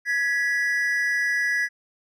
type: tone pair together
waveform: triangle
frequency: 1670 / 1956.8 Hz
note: G#6 / B6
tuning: +9 / -16 cents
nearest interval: minor third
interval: 275 cents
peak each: -22 dBFS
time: 0.05-1.69 s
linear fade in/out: 50 ms
effects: none

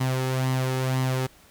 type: tone with flanger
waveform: sawtooth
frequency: 130 Hz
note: C3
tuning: 11 cents flat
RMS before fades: -25 dBFS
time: 0-1.27 s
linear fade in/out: 10 ms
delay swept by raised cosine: 0.98 to 2.38 ms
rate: 2 Hz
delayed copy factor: +0.5
effects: pink hiss -54 dBFS RMS until 1.5 s

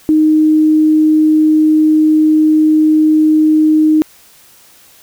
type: tone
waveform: sine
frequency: 310 Hz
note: D#4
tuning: 6 cents flat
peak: -6 dBFS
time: 0.09-4.02 s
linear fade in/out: 0 ms
effects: white hiss -44 dBFS RMS until 5.02 s

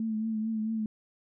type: tone with vibrato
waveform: sine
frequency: 220 Hz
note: A3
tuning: in tune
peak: -28 dBFS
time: 0-0.86 s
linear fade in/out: 2 ms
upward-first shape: triangle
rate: 4.5 Hz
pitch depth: 43 cents each way
effects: none

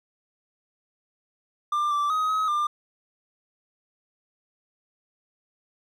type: tone with pitch steps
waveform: triangle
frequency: 1191 / 1169 / 1259 / 1273 / 1196 Hz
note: D6 / D6 / D#6 / D#6 / D6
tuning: +24 / -8 / +20 / +39 / +31 cents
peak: -20 dBFS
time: 1.72-2.67 s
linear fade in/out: 5 ms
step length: 190 ms
effects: none

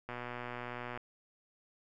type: click train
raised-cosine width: 0.5 ms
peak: -26 dBFS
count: 109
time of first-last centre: 0.09-0.975 s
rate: 122 Hz
effects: none

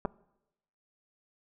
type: clicks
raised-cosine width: 1 ms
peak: -17 dBFS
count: 2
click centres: 0.051 / 0.056 s
effects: noise-tail reverb RT60 0.9 s tail -22 dB re dry

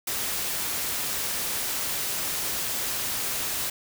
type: noise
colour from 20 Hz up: white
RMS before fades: -29 dBFS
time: 0.07-3.7 s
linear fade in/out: 5 ms
effects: none

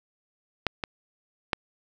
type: clicks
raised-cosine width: 0.3 ms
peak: -7 / -13 / -7 dBFS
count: 3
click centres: 0.667 / 0.838 / 1.532 s
effects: none

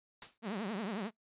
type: noise with exponential decay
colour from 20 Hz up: white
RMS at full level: -41 dBFS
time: 0.22-0.38 s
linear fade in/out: 1 ms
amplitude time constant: 34 ms
type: tone with vibrato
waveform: sawtooth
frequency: 207.7 Hz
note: G#3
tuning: in tune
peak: -32 dBFS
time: 0.42-1.11 s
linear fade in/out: 50 ms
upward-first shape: triangle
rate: 11 Hz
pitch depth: 250 cents each way
effects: noise-tail reverb RT60 0.1 s tail -20 dB re dry + resampled to 8000 Hz

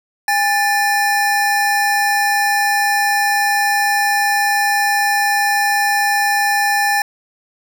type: tone pair together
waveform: square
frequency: 812.1 / 1760 Hz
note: G#5 / A6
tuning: -39 / 0 cents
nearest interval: octave + minor second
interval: 1339 cents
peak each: -17 dBFS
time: 0.28-7.02 s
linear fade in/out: 2 ms
effects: none

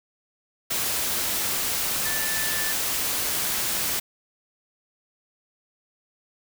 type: tone in noise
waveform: sine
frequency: 1760 Hz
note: A6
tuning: in tune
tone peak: -31 dBFS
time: 2.05-2.73 s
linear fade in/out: 10 ms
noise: white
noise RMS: -26 dBFS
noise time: 0.7-4 s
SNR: -8 dB
effects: none

